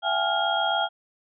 sine tone cluster, 674 / 770 / 837 / 1404 / 3262 Hz, E5 / G5 / G#5 / F6 / G#7, +38 / -31 / +13 / +9 / -32 cents, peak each -28 dBFS, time 0.02-0.89 s, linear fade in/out 50 ms, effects none

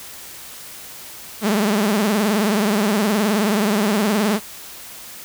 sawtooth tone with vibrato, 209.1 Hz, G#3, 12 cents sharp, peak -12 dBFS, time 1.41-4.4 s, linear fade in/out 50 ms, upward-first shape triangle, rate 19 Hz, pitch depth 150 cents each way, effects white hiss -37 dBFS RMS until 5.24 s

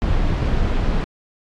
brown noise, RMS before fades -18 dBFS, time 0.02-1.04 s, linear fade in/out 0 ms, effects low-pass 4000 Hz 12 dB/octave + AAC 64 kbps

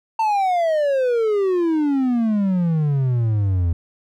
triangle exponential sweep, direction down, 905 to 82.41 Hz, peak -14 dBFS, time 0.19-3.73 s, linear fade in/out 5 ms, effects none

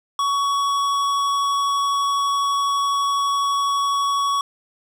sine tone with tanh clipping, 1122 Hz, C#6, 21 cents sharp, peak -20 dBFS, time 0.19-4.41 s, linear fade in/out 2 ms, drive 16 dB, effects none

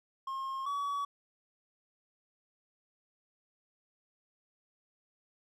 triangle tone pair in turn, 1071 / 1134.2 Hz, C6 / C#6, +40 / +39 cents, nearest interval minor second, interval 99 cents, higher second, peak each -33 / -30 dBFS, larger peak second, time 0.27-0.66 / 0.66-1.05 s, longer neither, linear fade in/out 5 ms, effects none

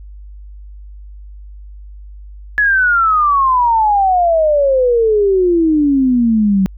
sine exponential sweep, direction down, 1711 to 187 Hz, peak -9 dBFS, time 2.58-6.66 s, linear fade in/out 0 ms, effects added 50 Hz sine -31 dBFS peak until 6.77 s

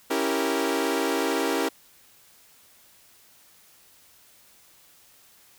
sawtooth chord, C# diminished seventh, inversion none, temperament equal, 277.2 / 329.6 / 392 / 466.2 Hz, C#4 / E4 / G4 / Bb4, 0 / 0 / 0 / 0 cents, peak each -25 dBFS, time 0.1-1.69 s, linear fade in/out 10 ms, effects white hiss -56 dBFS RMS until 5.58 s

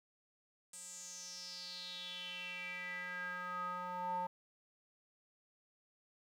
square tone with band-pass filter sweep, 179.7 Hz, F3, 50 cents sharp, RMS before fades -44 dBFS, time 0.73-4.27 s, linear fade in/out 5 ms, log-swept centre 8300 to 830 Hz, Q 6.3, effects 12-bit

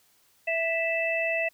harmonic tone, 659.3 Hz, E5, in tune, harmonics 1 / 3 / 4, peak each -28 / -31 / -28 dBFS, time 0.47-1.49 s, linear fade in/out 10 ms, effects white hiss -64 dBFS RMS until 1.53 s

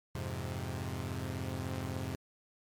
sawtooth chord, F minor, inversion none, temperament equal, 87.31 / 103.83 / 130.81 Hz, F2 / Ab2 / C3, 0 / 0 / 0 cents, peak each -36 / -37 / -36 dBFS, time 0.15-2.15 s, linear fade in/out 0 ms, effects MP3 96 kbps

